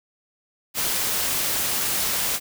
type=noise; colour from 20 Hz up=white; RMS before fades=-24 dBFS; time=0.74-2.4 s; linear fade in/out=50 ms; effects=none